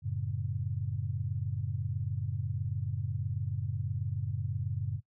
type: chord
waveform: sine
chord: F# minor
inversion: none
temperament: just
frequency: 92.5 / 111 / 138.75 Hz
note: F#2 / A2 / C#3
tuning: 0 / +16 / +2 cents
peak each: -36 / -35 / -36 dBFS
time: 0.02-5.01 s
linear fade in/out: 50 ms
effects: noise-tail reverb RT60 0.1 s tail -19 dB re dry